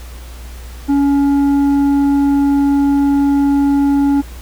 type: tone with tanh clipping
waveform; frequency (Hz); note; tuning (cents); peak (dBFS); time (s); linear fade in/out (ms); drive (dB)
sine; 281.2; C#4; +25; -11; 0.88-4.22; 20; 7
effects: added 60 Hz sine -29 dBFS peak until 4.41 s + pink hiss -39 dBFS RMS until 4.41 s